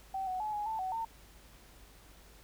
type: tone with pitch steps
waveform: sine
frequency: 770 / 742 / 854 / 833 / 884 / 751 / 906 Hz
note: G5 / F#5 / G#5 / G#5 / A5 / F#5 / A#5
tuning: -31 / +5 / +48 / +5 / +8 / +26 / -50 cents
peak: -33 dBFS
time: 0.14-1.05 s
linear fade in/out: 5 ms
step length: 130 ms
effects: added 50 Hz sine -58 dBFS peak until 2.43 s + pink hiss -59 dBFS RMS until 2.43 s